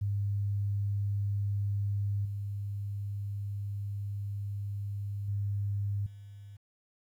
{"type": "tone with level steps", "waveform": "sine", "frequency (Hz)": 101, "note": "G#2", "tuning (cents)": -48, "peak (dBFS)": [-28, -33, -29, -45], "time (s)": [0.01, 6.57], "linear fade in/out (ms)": 10, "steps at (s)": [2.25, 5.28, 6.06], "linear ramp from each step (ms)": 5, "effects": ["11-bit"]}